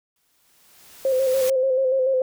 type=noise with exponential growth; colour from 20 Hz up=white; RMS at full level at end=-30 dBFS; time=0.16-1.5 s; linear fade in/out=2 ms; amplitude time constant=290 ms
type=tone with vibrato; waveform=sine; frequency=524 Hz; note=C5; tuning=2 cents sharp; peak=-17 dBFS; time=1.05-2.22 s; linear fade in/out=2 ms; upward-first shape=square; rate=6.9 Hz; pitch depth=35 cents each way
effects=none